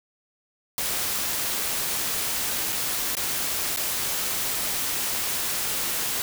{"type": "noise with dropouts", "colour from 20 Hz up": "white", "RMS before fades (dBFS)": -27, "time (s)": [0.78, 6.22], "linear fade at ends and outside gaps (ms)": 0, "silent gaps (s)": [[2.723, 2.727], [3.152, 3.169], [3.762, 3.772]], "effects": []}